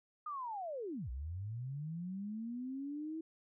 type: linear two-way sweep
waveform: sine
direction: down then up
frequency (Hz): 1244.5 to 58 to 325.8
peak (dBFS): -39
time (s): 0.26-3.21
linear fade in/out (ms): 5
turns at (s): 1.1
effects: none